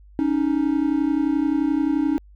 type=tone pair together; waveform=triangle; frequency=279.6 / 311.1 Hz; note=C#4 / D#4; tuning=+15 / 0 cents; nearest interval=major second; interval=185 cents; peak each=-19 dBFS; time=0.19-2.18 s; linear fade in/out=0 ms; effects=added 50 Hz sine -45 dBFS peak until 2.35 s